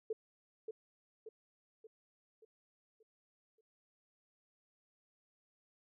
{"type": "tone with echo", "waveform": "sine", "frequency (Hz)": 440, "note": "A4", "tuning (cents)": 0, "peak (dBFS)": -34, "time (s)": [0.1, 0.13], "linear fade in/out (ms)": 5, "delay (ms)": 580, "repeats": 6, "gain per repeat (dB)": -6, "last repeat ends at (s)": 3.61, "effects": []}